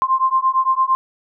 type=beating tone pair; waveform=sine; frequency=1046.5 / 1055.3 Hz; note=C6 / C6; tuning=0 / +14 cents; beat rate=8.8 Hz; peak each=-17 dBFS; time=0.02-0.95 s; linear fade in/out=0 ms; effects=none